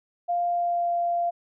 sine tone with pitch glide, 698.5 to 692.1 Hz, F5 to F5, 0 to -16 cents, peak -22 dBFS, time 0.28-1.31 s, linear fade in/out 20 ms, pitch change -16 cents, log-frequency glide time 0.48-0.92 s, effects none

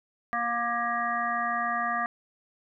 harmonic tone, 236.6 Hz, A#3, 26 cents sharp, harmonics 1 / 3 / 5 / 7 / 8, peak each -39 / -31 / -29 / -34 / -34 dBFS, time 0.33-2.06 s, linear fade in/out 0 ms, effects none

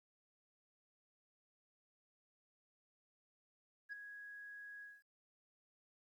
sine tone with ADSR envelope, 1661.2 Hz, G#6, in tune, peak -40 dBFS, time 3.89-5.03 s, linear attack 35 ms, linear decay 12 ms, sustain -9 dB, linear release 210 ms, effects tanh soft clip ceiling -41 dBFS + 13-bit

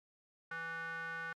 square tone with band-pass filter, 164.81 Hz, E3, in tune, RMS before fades -42 dBFS, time 0.51-1.33 s, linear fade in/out 5 ms, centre 1500 Hz, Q 5.6, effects MP3 96 kbps

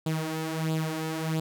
sawtooth tone with flanger, 159.1 Hz, D#3, 39 cents sharp, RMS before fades -30 dBFS, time 0.06-1.4 s, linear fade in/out 5 ms, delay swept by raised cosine 0.25 to 4.05 ms, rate 1.5 Hz, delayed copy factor +0.65, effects none

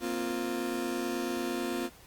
35% pulse chord, Bb suspended second, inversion none, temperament just, 233.1 / 262.2 / 349.6 Hz, Bb3 / C4 / F4, 0 / +4 / +2 cents, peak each -36 / -34 / -32 dBFS, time 0-1.9 s, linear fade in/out 50 ms, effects pink hiss -55 dBFS RMS until 2.06 s + Opus 48 kbps

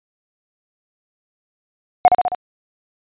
sine tone with echo, 726 Hz, F#5, 33 cents flat, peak -3 dBFS, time 2.05-2.08 s, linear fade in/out 0 ms, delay 67 ms, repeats 4, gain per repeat -4 dB, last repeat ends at 2.348 s, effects tanh soft clip ceiling -3 dBFS + resampled to 8000 Hz

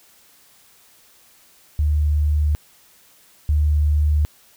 sine tone pair in turn, 74.8 / 74.8 Hz, D2 / D2, +32 / +32 cents, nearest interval unison, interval 0 cents, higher neither, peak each -15 / -14 dBFS, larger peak second, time 1.79-2.55 / 3.49-4.25 s, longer neither, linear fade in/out 0 ms, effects white hiss -53 dBFS RMS until 4.56 s

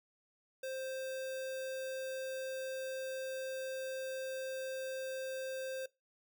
sine tone with sample-and-hold, 526 Hz, C5, 9 cents sharp, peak -38 dBFS, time 0.63-5.86 s, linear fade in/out 5 ms, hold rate 2100 Hz, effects noise-tail reverb RT60 0.2 s tail -20 dB re dry

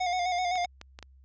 square tone with vibrato, 720 Hz, F#5, 47 cents flat, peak -27 dBFS, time 0-0.66 s, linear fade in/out 10 ms, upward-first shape square, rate 7.8 Hz, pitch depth 39 cents each way
clicks, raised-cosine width 0.2 ms, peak -25 dBFS, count 5, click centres 0.556 / 0.647 / 0.814 / 0.989 / 1.027 s
effects added 66 Hz sine -53 dBFS peak until 1.24 s + resampled to 16000 Hz

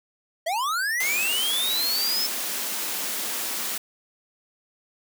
square linear sweep, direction up, 617 to 5290 Hz, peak -24 dBFS, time 0.46-2.27 s, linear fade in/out 10 ms
white high-pass noise, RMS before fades -29 dBFS, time 1-3.78 s, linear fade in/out 5 ms, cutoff 190 Hz, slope 48 dB/octave
effects none

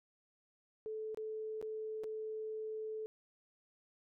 sine tone with dropouts, 435.5 Hz, A4, 18 cents flat, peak -39 dBFS, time 0.86-3.06 s, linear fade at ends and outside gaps 0 ms, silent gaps 1.146-1.173 / 1.614-1.626 / 2.036-2.041 s, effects none

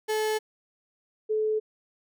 35% pulse / sine tone pair in turn, 432.1 / 432.1 Hz, A4 / A4, -31 / -31 cents, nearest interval unison, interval 0 cents, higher neither, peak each -23 dBFS, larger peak neither, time 0.08-0.39 / 1.29-1.6 s, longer neither, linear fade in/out 20 ms, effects none

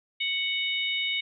harmonic tone, 741 Hz, F#5, 2 cents sharp, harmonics 3 / 4 / 5, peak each -29 / -31 / -31 dBFS, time 0.2-1.21 s, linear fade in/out 10 ms, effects none

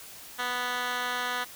10% pulse tone with band-pass filter, 246.9 Hz, B3, in tune, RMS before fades -31 dBFS, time 0.38-1.45 s, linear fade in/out 20 ms, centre 2200 Hz, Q 1.2, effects white hiss -46 dBFS RMS until 1.55 s

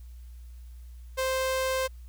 sawtooth tone, 523 Hz, C5, 1 cent flat, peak -22 dBFS, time 1.17-1.88 s, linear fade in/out 20 ms, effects added 60 Hz sine -42 dBFS peak until 2.08 s + white hiss -65 dBFS RMS until 2.08 s

